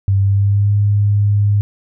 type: tone with pitch glide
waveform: sine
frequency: 98 to 102.52 Hz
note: G2 to G#2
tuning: 0 to -22 cents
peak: -10 dBFS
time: 0.08-1.61 s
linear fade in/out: 0 ms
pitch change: +78 cents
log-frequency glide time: 0.18-0.73 s
effects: none